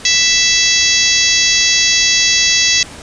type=harmonic tone with a mistuned harmonic; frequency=660 Hz; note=E5; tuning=2 cents sharp; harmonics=3 / 4 / 5 / 6 / 7 / 8 / 9 / 10; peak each=-18 / -18 / -18 / -18 / -18 / -18 / -18 / -18 dBFS; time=0.05-2.83 s; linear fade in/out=2 ms; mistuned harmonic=5; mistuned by=+20 cents; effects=pink hiss -33 dBFS RMS until 3.02 s + resampled to 22050 Hz